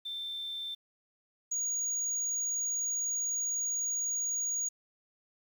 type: tone pair in turn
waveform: sine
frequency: 3561 / 6722 Hz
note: A7 / G#8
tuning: +20 / +20 cents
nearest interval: major seventh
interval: 1100 cents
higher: second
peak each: -35 / -28 dBFS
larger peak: second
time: 0.05-0.75 / 1.51-4.69 s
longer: second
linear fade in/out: 10 ms
effects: tanh soft clip ceiling -28 dBFS + 10-bit